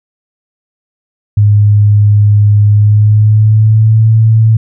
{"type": "tone with pitch glide", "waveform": "sine", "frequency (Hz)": [103.83, 111.28], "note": ["G#2", "A2"], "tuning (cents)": [0, 20], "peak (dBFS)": -3, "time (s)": [1.37, 4.57], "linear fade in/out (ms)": 5, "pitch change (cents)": 120, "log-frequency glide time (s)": [2.67, 4.11], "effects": []}